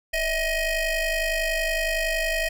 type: ring-modulated tone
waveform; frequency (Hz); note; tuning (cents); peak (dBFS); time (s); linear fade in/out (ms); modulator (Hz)
25% pulse; 622.3; D#5; 0; -16; 0.13-2.49; 10; 1270
effects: none